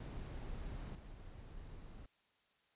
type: noise with level steps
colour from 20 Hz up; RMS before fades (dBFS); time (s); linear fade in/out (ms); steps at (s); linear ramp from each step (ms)
brown; -45 / -52; 0-2.06; 5; 0.95; 2
effects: white hiss -75 dBFS RMS until 2.75 s + resampled to 8000 Hz